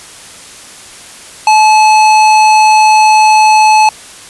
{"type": "tone with hard clipping", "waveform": "sine", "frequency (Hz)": 862, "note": "A5", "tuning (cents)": -36, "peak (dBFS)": -5, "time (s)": [1.47, 3.89], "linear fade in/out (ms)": 2, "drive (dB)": 15, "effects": ["white hiss -32 dBFS RMS until 4.29 s", "resampled to 24000 Hz"]}